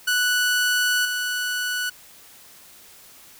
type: tone with level steps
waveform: sawtooth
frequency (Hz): 1480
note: F#6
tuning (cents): 0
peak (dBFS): -15 / -20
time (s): 0.07-1.9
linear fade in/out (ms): 10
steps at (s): 1.05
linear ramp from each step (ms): 2
effects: white hiss -48 dBFS RMS until 3.39 s